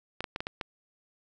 clicks, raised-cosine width 0.3 ms, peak -17 dBFS, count 6, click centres 0.206 / 0.242 / 0.361 / 0.405 / 0.469 / 0.612 s, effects none

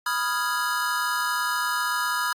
square chord, F half-diminished seventh, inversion second, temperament equal, 987.8 / 1244.5 / 1396.9 / 1661.2 Hz, Cb6 / Eb6 / F6 / Ab6, 0 / 0 / 0 / 0 cents, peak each -30 dBFS, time 0.06-2.33 s, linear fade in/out 5 ms, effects AAC 64 kbps

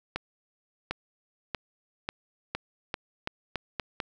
accelerating click train, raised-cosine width 0.3 ms, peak -14 dBFS, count 10, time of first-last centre 0.16-4.002 s, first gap 750 ms, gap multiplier 0.85, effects none

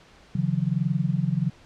sine tone cluster, 136.7 / 158 / 179.4 Hz, C#3 / D#3 / F3, -24 / +27 / +47 cents, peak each -26 dBFS, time 0.35-1.5 s, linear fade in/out 5 ms, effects pink hiss -53 dBFS RMS until 1.65 s + low-pass 5000 Hz 12 dB/octave

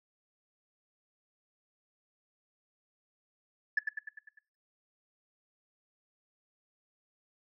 sine tone with echo, 1724 Hz, A6, 36 cents flat, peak -22 dBFS, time 3.77-3.79 s, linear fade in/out 5 ms, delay 100 ms, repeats 6, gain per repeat -5 dB, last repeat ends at 4.39 s, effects noise-tail reverb RT60 0.5 s tail -22 dB re dry + tanh soft clip ceiling -20 dBFS

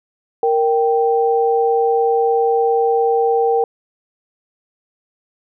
sine tone pair together, 465 / 782 Hz, A#4 / G5, -4 / -4 cents, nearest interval major sixth, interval 900 cents, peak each -14 / -17 dBFS, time 0.43-3.64 s, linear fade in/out 2 ms, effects none

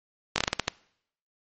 slowing click train, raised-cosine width 0.2 ms, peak -5 dBFS, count 8, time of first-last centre 0.36-0.681 s, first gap 20 ms, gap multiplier 1.27, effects noise-tail reverb RT60 0.7 s tail -23 dB re dry + MP3 32 kbps

